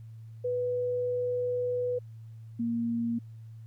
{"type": "tone pair in turn", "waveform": "sine", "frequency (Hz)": [493.9, 233.1], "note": ["B4", "A#3"], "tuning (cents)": [0, 0], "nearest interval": "octave + minor second", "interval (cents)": 1300, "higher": "first", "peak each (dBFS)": [-27, -27], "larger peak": "neither", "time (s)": [[0.44, 1.99], [2.59, 3.19]], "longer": "first", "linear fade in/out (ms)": 10, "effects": ["added 112 Hz sine -43 dBFS peak until 3.66 s", "pink hiss -72 dBFS RMS until 3.66 s"]}